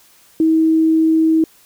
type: tone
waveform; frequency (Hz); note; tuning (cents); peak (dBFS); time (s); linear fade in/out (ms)
sine; 320.4; E4; -49; -10; 0.4-1.44; 2
effects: white hiss -50 dBFS RMS until 1.65 s